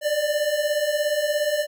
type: beating tone pair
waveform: square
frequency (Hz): 582 / 599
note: D5 / D5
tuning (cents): -16 / +34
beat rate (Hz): 17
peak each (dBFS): -27 / -23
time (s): 0.01-1.67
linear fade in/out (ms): 50
effects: none